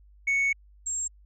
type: tone pair in turn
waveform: sine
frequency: 2217 / 7487 Hz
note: C#7 / A#8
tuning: 0 / +7 cents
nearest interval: octave + major sixth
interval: 2107 cents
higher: second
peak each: -19 / -27 dBFS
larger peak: first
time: 0.27-0.53 / 0.86-1.08 s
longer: first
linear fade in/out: 10 ms
effects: tanh soft clip ceiling -21 dBFS + added 50 Hz sine -52 dBFS peak until 1.25 s